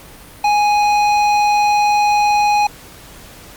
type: tone with hard clipping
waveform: sine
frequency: 830.6 Hz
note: G#5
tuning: in tune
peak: -13 dBFS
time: 0.44-2.67 s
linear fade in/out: 5 ms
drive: 12 dB
effects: pink hiss -39 dBFS RMS until 3.56 s + Opus 48 kbps